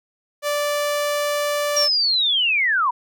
sawtooth tone, 585 Hz, D5, 7 cents flat, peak -16 dBFS, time 0.42-1.89 s, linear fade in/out 50 ms
sine linear sweep, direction down, 5700 to 927 Hz, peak -16 dBFS, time 1.76-2.91 s, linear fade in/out 10 ms
effects none

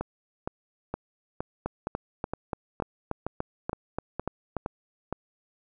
two click trains, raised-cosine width 1 ms, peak -16 / -15 dBFS, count 12 / 11, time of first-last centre 0.01-5.126 / 1.66-4.567 s, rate 2.15 / 3.44 Hz, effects none

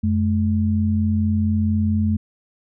sine tone pair together, 90.19 / 214.5 Hz, F#2 / A3, -44 / -44 cents, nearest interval octave + minor third, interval 1500 cents, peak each -19 dBFS, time 0.03-2.17 s, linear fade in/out 10 ms, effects none

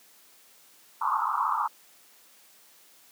white band-pass noise, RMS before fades -27 dBFS, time 1.01-1.68 s, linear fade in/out 10 ms, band 850 to 1300 Hz, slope 96 dB/octave, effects white hiss -57 dBFS RMS until 3.11 s + high-pass 200 Hz 12 dB/octave

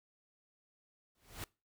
pink noise with exponential growth, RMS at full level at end -40 dBFS, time 1.15-1.44 s, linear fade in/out 1 ms, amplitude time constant 62 ms, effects noise-tail reverb RT60 0.3 s tail -24 dB re dry

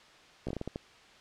slowing click train, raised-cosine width 2 ms, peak -22 dBFS, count 8, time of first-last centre 0.47-0.759 s, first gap 15 ms, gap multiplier 1.33, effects white hiss -56 dBFS RMS until 1.2 s + low-pass 4000 Hz 12 dB/octave

